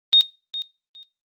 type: tone with echo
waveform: sine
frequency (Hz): 3703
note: A#7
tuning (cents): -12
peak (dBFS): -10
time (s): 0.13-0.21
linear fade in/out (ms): 0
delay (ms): 410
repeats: 2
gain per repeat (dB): -15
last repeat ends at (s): 1.03
effects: noise-tail reverb RT60 0.3 s tail -21 dB re dry + Opus 24 kbps